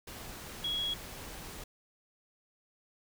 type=tone in noise; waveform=sine; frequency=3325 Hz; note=G#7; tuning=1 cent sharp; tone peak=-31 dBFS; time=0.64-0.94 s; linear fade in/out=5 ms; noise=pink; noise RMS=-45 dBFS; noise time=0.07-1.64 s; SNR=+11 dB; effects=none